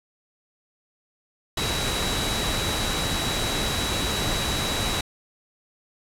sine tone in noise, 3900 Hz, B7, 23 cents flat, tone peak -30 dBFS, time 1.57-5.01 s, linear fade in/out 5 ms, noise pink, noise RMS -26 dBFS, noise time 1.57-5.01 s, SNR -7 dB, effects low-pass 11000 Hz 12 dB/octave

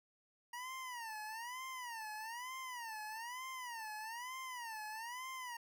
25% pulse tone with vibrato, 945 Hz, A#5, 23 cents sharp, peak -40 dBFS, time 0.53-5.57 s, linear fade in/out 5 ms, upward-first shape sine, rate 1.1 Hz, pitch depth 180 cents each way, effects none

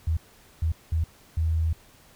sine tone bursts at uneven times, 80.7 Hz, E2, 36 cents flat, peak -21 dBFS, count 4, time 0.07-0.17 / 0.62-0.72 / 0.92-1.04 / 1.37-1.73 s, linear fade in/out 5 ms, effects pink hiss -55 dBFS RMS until 2.15 s

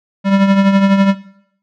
square tone with tremolo, 196 Hz, G3, in tune, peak -7 dBFS, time 0.24-1.15 s, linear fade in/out 50 ms, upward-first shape triangle, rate 12 Hz, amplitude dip 65%, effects noise-tail reverb RT60 0.7 s tail -17 dB re dry + low-pass 3000 Hz 12 dB/octave

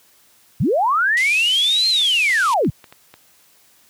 sine linear two-way sweep, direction up then down, 91 to 4213 to 91 Hz, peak -14 dBFS, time 0.6-2.7 s, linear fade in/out 5 ms, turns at 1.88 s
pink band-pass noise, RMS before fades -31 dBFS, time 1.17-2.54 s, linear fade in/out 0 ms, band 2300 to 11000 Hz, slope 48 dB/octave
clicks, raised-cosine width 0.3 ms, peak -24 dBFS, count 8, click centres 2.015 / 2.301 / 2.458 / 2.507 / 2.648 / 2.842 / 2.925 / 3.14 s
effects white hiss -54 dBFS RMS until 3.89 s + high-pass 60 Hz 12 dB/octave

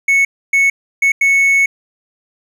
triangle tone bursts at uneven times, 2208 Hz, C#7, 7 cents flat, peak -7 dBFS, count 4, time 0.08-0.25 / 0.53-0.7 / 1.02-1.12 / 1.21-1.66 s, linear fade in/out 5 ms, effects none

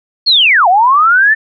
sine linear two-way sweep, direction down then up, 4435 to 680 to 1805 Hz, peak -5 dBFS, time 0.26-1.35 s, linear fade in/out 20 ms, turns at 0.68 s, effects none

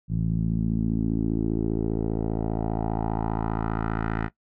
10% pulse tone with low-pass filter sweep, 55 Hz, A1, in tune, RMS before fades -26 dBFS, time 0.08-4.3 s, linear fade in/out 50 ms, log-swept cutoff 150 to 1700 Hz, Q 2.5, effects noise-tail reverb RT60 0.1 s tail -19 dB re dry

